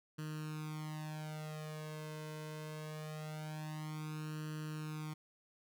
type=tone with flanger; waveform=sawtooth; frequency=154.2 Hz; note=D#3; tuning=15 cents flat; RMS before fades=-44 dBFS; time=0.18-5.14 s; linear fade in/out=10 ms; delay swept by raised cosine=0.68 to 1.98 ms; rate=0.23 Hz; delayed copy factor=+0.95; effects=none